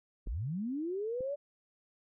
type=linear sweep; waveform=sine; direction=up; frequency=30.24 to 587.3 Hz; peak=-33 dBFS; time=0.26-1.36 s; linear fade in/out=20 ms
type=clicks; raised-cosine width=3 ms; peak=-34 dBFS; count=2; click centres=0.272 / 1.207 s
effects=none